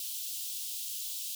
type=high-pass noise; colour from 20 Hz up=white; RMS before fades=-38 dBFS; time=0-1.35 s; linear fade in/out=2 ms; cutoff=2900 Hz; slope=48 dB/octave; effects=none